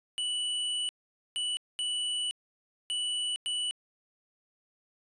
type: tone bursts at uneven times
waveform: square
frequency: 2960 Hz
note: F#7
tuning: in tune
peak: -30 dBFS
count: 5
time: 0.18-0.89 / 1.36-1.57 / 1.79-2.31 / 2.9-3.36 / 3.46-3.71 s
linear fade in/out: 0 ms
effects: resampled to 24000 Hz